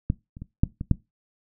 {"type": "clicks", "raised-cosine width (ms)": 5, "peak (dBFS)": [-10, -28, -23, -6, -18, -6], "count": 6, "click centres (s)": [0.101, 0.369, 0.42, 0.635, 0.811, 0.913], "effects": ["noise-tail reverb RT60 0.2 s tail -19 dB re dry"]}